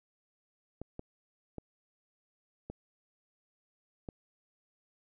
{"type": "clicks", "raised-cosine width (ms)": 2, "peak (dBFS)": -27, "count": 5, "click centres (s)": [0.816, 0.994, 1.583, 2.7, 4.088], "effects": []}